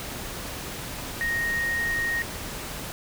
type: tone in noise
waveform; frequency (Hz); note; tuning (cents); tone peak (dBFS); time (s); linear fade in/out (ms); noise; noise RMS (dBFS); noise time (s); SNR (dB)
sine; 1864.7; A#6; 0; -24; 1.21-2.22; 0; pink; -35; 0-2.92; +8
effects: none